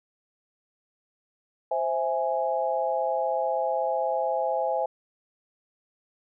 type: chord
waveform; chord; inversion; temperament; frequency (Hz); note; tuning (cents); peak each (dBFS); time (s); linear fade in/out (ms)
sine; C augmented; none; equal; 523.3 / 659.3 / 830.6; C5 / E5 / G#5; 0 / 0 / 0; -28; 1.71-4.86; 5
effects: none